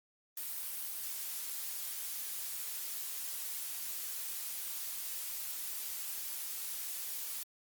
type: noise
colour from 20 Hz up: blue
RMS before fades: -40 dBFS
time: 0.37-7.43 s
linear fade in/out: 2 ms
effects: Opus 32 kbps